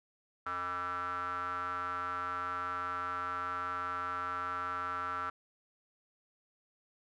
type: tone with band-pass filter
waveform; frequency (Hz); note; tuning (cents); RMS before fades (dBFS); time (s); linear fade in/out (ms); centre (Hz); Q
square; 89.5; F2; +43; -37; 0.46-5.3; 5; 1300; 9.8
effects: none